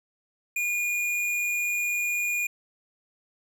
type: tone with hard clipping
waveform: triangle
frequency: 2434 Hz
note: D#7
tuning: 39 cents flat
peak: -26 dBFS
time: 0.56-2.47 s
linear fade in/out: 5 ms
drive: 18 dB
effects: none